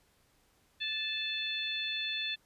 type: harmonic tone with a mistuned harmonic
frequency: 876 Hz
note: A5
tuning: 8 cents flat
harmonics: 2 / 3 / 4 / 5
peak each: -41 / -38 / -35 / -43 dBFS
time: 0.8-2.36 s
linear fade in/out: 20 ms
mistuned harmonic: 5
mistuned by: -33 cents
effects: pink hiss -69 dBFS RMS until 2.45 s + resampled to 32000 Hz